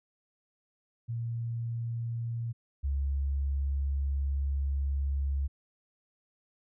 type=tone pair in turn; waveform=sine; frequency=116.54 / 69.3 Hz; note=A#2 / C#2; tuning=0 / 0 cents; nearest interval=major sixth; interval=900 cents; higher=first; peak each=-31 / -27 dBFS; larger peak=second; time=1.08-2.53 / 2.83-5.48 s; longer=second; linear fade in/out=20 ms; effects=none